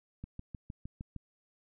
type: click train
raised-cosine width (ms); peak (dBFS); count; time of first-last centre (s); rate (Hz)
5; -29; 7; 0.24-1.163; 6.5
effects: none